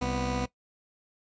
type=tone pair together; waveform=15% pulse; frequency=65.4 / 246.9 Hz; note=C2 / B3; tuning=0 / 0 cents; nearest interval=octave + major seventh; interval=2300 cents; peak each=-25 / -24 dBFS; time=0.01-0.46 s; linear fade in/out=10 ms; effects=noise-tail reverb RT60 0.1 s tail -18 dB re dry + resampled to 16000 Hz